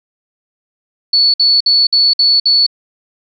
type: tone bursts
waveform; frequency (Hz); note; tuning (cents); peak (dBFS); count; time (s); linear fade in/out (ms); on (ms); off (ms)
sine; 4435; C#8; 0; -7; 6; 1.13-2.665; 5; 210; 55
effects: none